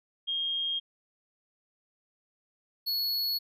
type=tone pair in turn; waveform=sine / square; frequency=3234 / 4373 Hz; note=G#7 / C#8; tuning=-47 / -24 cents; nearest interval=perfect fourth; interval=523 cents; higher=second; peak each=-28 / -28 dBFS; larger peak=neither; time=0.27-0.8 / 2.86-3.39 s; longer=neither; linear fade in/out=20 ms; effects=none